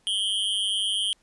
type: tone with amplitude modulation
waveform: square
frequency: 3146 Hz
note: G7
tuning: 6 cents sharp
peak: -20 dBFS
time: 0.07-1.13 s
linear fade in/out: 0 ms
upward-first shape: sine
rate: 202 Hz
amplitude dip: 95%
effects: pink hiss -65 dBFS RMS until 1.22 s + resampled to 24000 Hz